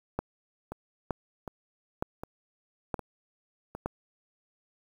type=two click trains; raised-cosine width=1 ms; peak=-23 / -15 dBFS; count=5 / 5; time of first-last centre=0.72-3.75 / 0.19-3.86 s; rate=1.32 / 1.09 Hz; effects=8-bit